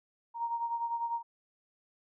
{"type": "beating tone pair", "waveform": "sine", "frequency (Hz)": [932.3, 942.3], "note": ["A#5", "A#5"], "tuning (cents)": [0, 18], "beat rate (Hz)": 10, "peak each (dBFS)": [-32, -39], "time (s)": [0.34, 1.23], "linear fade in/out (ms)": 50, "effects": []}